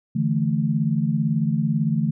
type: chord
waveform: sine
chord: D suspended second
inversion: none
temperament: equal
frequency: 146.83 / 164.81 / 220 Hz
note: D3 / E3 / A3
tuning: 0 / 0 / 0 cents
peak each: -23 dBFS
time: 0.15-2.11 s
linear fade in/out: 10 ms
effects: none